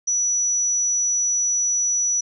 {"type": "tone", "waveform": "sine", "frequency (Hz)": 5900, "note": "F#8", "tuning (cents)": -6, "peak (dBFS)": -18, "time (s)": [0.07, 2.21], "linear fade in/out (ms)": 10, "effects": []}